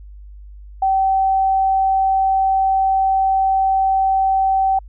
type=tone; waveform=sine; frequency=770 Hz; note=G5; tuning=31 cents flat; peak=-13 dBFS; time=0.82-4.79 s; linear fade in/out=5 ms; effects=added 50 Hz sine -35 dBFS peak until 4.88 s